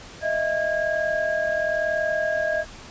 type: tone cluster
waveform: sine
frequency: 623 / 664 / 1636 Hz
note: D#5 / E5 / G#6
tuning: +2 / +12 / -26 cents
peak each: -24 / -27 / -26 dBFS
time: 0.21-2.65 s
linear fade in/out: 50 ms
effects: pink hiss -42 dBFS RMS until 2.9 s + resampled to 16000 Hz